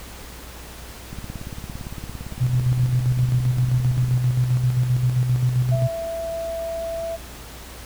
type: click train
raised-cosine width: 5 ms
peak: -20 dBFS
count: 54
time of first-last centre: 1.13-4.141 s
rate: 17.6 Hz
type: tone with tremolo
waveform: sine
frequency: 125.2 Hz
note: B2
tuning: 24 cents sharp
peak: -15 dBFS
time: 2.4-5.88 s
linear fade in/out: 20 ms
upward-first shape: square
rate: 7.6 Hz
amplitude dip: 45%
type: tone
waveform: sine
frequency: 664 Hz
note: E5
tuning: 12 cents sharp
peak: -25 dBFS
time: 5.71-7.17 s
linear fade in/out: 20 ms
effects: added 60 Hz sine -40 dBFS peak until 7.85 s + pink hiss -40 dBFS RMS until 7.85 s